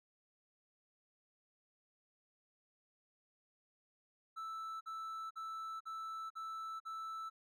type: tone bursts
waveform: triangle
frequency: 1318.5 Hz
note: E6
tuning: in tune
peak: -40 dBFS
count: 6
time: 4.36-7.3 s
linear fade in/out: 20 ms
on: 450 ms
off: 48 ms
effects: none